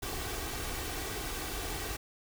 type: noise with comb filter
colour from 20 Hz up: pink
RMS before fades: -37 dBFS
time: 0.02-1.97 s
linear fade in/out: 10 ms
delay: 2.6 ms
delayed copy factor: +0.55
effects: none